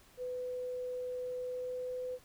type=tone with pitch glide; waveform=sine; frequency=500 to 503.8 Hz; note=B4 to B4; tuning=+21 to +34 cents; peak=-36 dBFS; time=0.17-2.19 s; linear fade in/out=50 ms; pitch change=+13 cents; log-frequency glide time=1.35-2.07 s; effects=pink hiss -62 dBFS RMS until 2.24 s